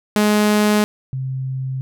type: tone pair in turn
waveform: sawtooth / sine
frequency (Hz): 210 / 131.68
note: G#3 / C3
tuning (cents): +19 / +11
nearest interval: minor sixth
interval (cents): 808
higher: first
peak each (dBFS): -9 / -21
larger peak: first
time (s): 0.16-0.84 / 1.13-1.81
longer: neither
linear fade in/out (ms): 0
effects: none